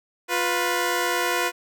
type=tone pair together; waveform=10% pulse; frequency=352.7 / 493.9 Hz; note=F4 / B4; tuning=+17 / 0 cents; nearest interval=tritone; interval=583 cents; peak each=-16 dBFS; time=0.28-1.52 s; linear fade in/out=50 ms; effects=none